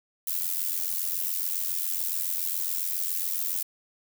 violet noise with amplitude modulation, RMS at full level -26 dBFS, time 0.27-3.63 s, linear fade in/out 5 ms, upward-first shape sine, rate 87.2 Hz, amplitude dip 75%, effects none

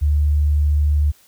sine tone, 73.9 Hz, D2, 11 cents sharp, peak -13 dBFS, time 0.01-1.12 s, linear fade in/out 20 ms, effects white hiss -53 dBFS RMS until 1.27 s

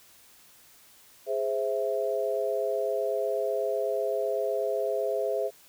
sine chord, Ab augmented, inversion none, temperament equal, 415.3 / 523.3 / 659.3 Hz, Ab4 / C5 / E5, 0 / 0 / 0 cents, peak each -30 dBFS, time 1.26-5.51 s, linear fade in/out 50 ms, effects white hiss -56 dBFS RMS until 5.68 s

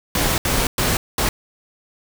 pink noise bursts at uneven times, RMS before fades -19 dBFS, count 4, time 0.15-0.38 / 0.45-0.67 / 0.78-0.97 / 1.18-1.29 s, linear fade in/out 2 ms, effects none

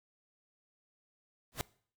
pink noise with exponential growth, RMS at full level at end -31 dBFS, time 1.52-1.61 s, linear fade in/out 0 ms, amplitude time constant 18 ms, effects noise-tail reverb RT60 0.5 s tail -22 dB re dry

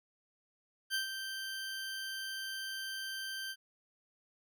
20% pulse tone with ADSR envelope, 1563 Hz, G6, 6 cents flat, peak -26 dBFS, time 0.9-3.56 s, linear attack 44 ms, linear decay 120 ms, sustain -8 dB, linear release 53 ms, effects none

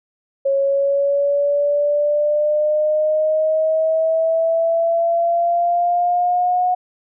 sine exponential sweep, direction up, 547 to 729 Hz, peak -14 dBFS, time 0.45-6.75 s, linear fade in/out 10 ms, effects none

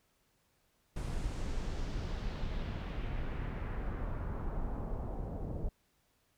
brown noise with low-pass filter sweep, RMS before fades -37 dBFS, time 0.96-5.69 s, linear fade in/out 5 ms, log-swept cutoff 10000 to 560 Hz, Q 1.4, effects pink hiss -74 dBFS RMS until 6.37 s

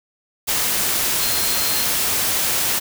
sine tone in noise, 4186 Hz, C8, in tune, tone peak -27 dBFS, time 1.2-1.85 s, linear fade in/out 20 ms, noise white, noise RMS -20 dBFS, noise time 0.47-2.8 s, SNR -10 dB, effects none

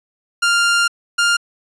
sawtooth tone pair in turn, 1396.9 / 1402.6 Hz, F6 / F6, 0 / +7 cents, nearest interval unison, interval 7 cents, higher second, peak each -9 dBFS, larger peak neither, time 0.42-0.88 / 1.18-1.37 s, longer first, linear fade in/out 10 ms, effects resampled to 22050 Hz

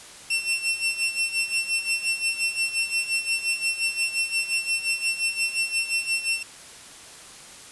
sawtooth tone with tremolo, 2702 Hz, E7, 42 cents sharp, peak -17 dBFS, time 0.3-6.43 s, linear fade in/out 5 ms, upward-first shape sine, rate 5.7 Hz, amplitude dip 75%, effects white hiss -44 dBFS RMS until 7.71 s + resampled to 24000 Hz

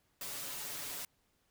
white noise with comb filter, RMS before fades -42 dBFS, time 0.21-1.05 s, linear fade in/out 2 ms, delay 7 ms, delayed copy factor +0.7, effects pink hiss -75 dBFS RMS until 1.5 s

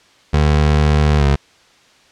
25% pulse tone with pitch glide, 74.9 to 70.29 Hz, D2 to C#2, +35 to +25 cents, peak -7 dBFS, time 0.33-1.36 s, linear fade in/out 10 ms, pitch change -110 cents, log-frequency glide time 1.18-1.23 s, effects white hiss -50 dBFS RMS until 2.11 s + low-pass 5000 Hz 12 dB/octave

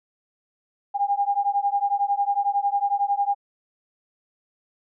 sine beating tone pair, 801 / 812 Hz, G5 / G#5, +37 / -39 cents, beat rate 11 Hz, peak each -23 dBFS, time 0.94-3.35 s, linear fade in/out 20 ms, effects none

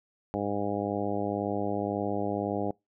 harmonic tone, 101.9 Hz, G#2, 32 cents flat, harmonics 1 / 2 / 3 / 4 / 5 / 6 / 7 / 8, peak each -39 / -35 / -34 / -36 / -36 / -37 / -37 / -38 dBFS, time 0.34-2.71 s, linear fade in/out 0 ms, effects noise-tail reverb RT60 0.2 s tail -25 dB re dry

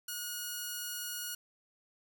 5% pulse tone, 1447 Hz, F#6, 39 cents flat, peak -26 dBFS, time 0.08-1.35 s, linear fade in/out 5 ms, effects 10-bit

